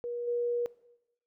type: tone with level steps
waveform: sine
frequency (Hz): 479.3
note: A#4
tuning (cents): +48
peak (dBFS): -33 / -28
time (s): 0.04-0.66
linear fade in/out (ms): 0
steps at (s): 0.27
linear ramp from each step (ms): 10
effects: noise-tail reverb RT60 0.9 s tail -20 dB re dry